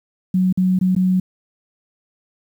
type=tone with dropouts; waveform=sine; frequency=185 Hz; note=F#3; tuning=in tune; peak=-13 dBFS; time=0.34-1.2 s; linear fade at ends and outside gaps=5 ms; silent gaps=0.527-0.574 / 0.79-0.811 / 0.951-0.963 s; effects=8-bit